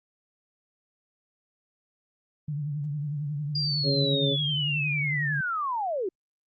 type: tone with vibrato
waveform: sine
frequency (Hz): 146.9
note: D3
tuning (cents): +1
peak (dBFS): -28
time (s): 2.48-5.41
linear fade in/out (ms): 5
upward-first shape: triangle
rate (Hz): 11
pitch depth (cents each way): 91
type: linear sweep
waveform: sine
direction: down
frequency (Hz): 4839 to 345.6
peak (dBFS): -26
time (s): 3.55-6.09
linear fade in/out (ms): 5
type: harmonic tone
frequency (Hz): 138.59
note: C#3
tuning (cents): 0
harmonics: 1 / 2 / 3 / 4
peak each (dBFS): -30 / -30 / -30 / -30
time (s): 3.83-4.37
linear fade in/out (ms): 50
effects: Opus 48 kbps